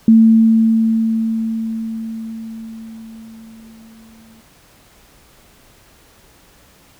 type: tone with exponential decay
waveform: sine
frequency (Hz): 224.1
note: A3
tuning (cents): +32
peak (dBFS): -4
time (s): 0.08-4.41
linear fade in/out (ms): 2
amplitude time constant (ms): 940
effects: pink hiss -49 dBFS RMS until 6.99 s